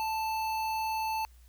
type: tone with notch filter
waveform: square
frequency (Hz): 881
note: A5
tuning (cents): +2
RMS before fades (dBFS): -32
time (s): 0-1.25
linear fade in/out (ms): 0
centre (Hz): 7800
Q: 1.5
effects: added 60 Hz sine -53 dBFS peak until 1.48 s + white hiss -66 dBFS RMS until 1.48 s